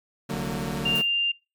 sawtooth chord, D augmented, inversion none, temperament equal with one note detuned, 146.83 / 185 / 228.4 Hz, D3 / F#3 / A#3, 0 / 0 / -35 cents, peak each -28 dBFS, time 0.29-1.02 s, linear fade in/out 10 ms
click train, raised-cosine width 3 ms, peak -27 dBFS, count 41, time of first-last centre 0.34-0.944 s, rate 66.2 Hz
sine tone, 2794 Hz, F7, in tune, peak -21 dBFS, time 0.85-1.32 s, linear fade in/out 10 ms
violet noise with exponential decay, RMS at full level -31 dBFS, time 0.95-1.12 s, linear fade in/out 5 ms, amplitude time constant 35 ms
effects noise-tail reverb RT60 0.3 s tail -26 dB re dry + MP3 96 kbps

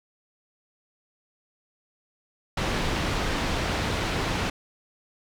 pink low-pass noise, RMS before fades -27 dBFS, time 2.57-4.5 s, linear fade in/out 5 ms, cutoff 4300 Hz, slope 12 dB/octave, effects none

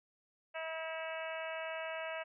harmonic tone with a mistuned harmonic, 322.1 Hz, E4, 40 cents flat, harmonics 2 / 3 / 4 / 5 / 6 / 7 / 8 / 9, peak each -41 / -48 / -49 / -47 / -50 / -49 / -48 / -53 dBFS, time 0.54-2.24 s, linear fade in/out 20 ms, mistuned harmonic 8, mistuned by +32 cents, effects none

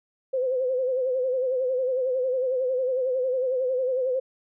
sine tone with vibrato, 513 Hz, C5, 34 cents flat, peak -22 dBFS, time 0.33-4.2 s, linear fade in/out 10 ms, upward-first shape sine, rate 11 Hz, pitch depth 64 cents each way, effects none

